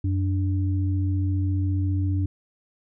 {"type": "tone pair together", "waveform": "sine", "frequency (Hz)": [92.5, 292.1], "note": ["F#2", "D4"], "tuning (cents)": [0, -9], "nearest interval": "octave + minor sixth", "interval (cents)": 1991, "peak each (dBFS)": [-21, -30], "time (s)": [0.04, 2.26], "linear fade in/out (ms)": 5, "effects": []}